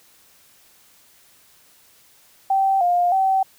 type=tone with pitch steps; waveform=sine; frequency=776 / 706 / 768 Hz; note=G5 / F5 / G5; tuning=-18 / +19 / -36 cents; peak=-15 dBFS; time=2.5-3.43 s; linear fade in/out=5 ms; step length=310 ms; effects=white hiss -54 dBFS RMS until 3.58 s